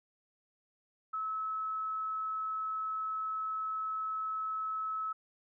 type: tone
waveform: sine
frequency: 1296 Hz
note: E6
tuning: 30 cents flat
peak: -33 dBFS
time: 1.13-5.13 s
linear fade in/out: 10 ms
effects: none